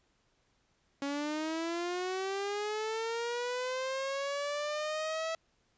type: linear sweep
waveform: sawtooth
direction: up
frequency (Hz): 277.1 to 654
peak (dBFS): -29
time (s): 1.02-5.35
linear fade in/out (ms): 2
effects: pink hiss -73 dBFS RMS until 5.77 s + resampled to 16000 Hz